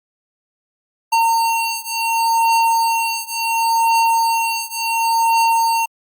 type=beating tone pair; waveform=square; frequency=913 / 913.7 Hz; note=A#5 / A#5; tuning=-36 / -35 cents; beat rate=0.7 Hz; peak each=-18 / -19 dBFS; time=1.12-5.86 s; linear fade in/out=10 ms; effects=Opus 48 kbps